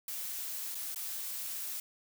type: noise with dropouts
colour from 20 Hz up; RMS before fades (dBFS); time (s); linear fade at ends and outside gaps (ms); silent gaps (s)
blue; -39; 0.08-1.8; 2; 0.747-0.752 / 0.946-0.959
effects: none